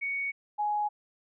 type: tone pair in turn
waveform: sine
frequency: 2231 / 835.7 Hz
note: C#7 / G#5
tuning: +11 / +11 cents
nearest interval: octave + perfect fourth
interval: 1700 cents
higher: first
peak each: -29 / -26 dBFS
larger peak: second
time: 0.01-0.32 / 0.58-0.89 s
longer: neither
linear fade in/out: 20 ms
effects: none